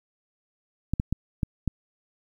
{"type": "clicks", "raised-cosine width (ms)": 5, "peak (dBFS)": -12, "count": 5, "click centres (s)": [0.936, 0.999, 1.126, 1.432, 1.677], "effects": ["9-bit"]}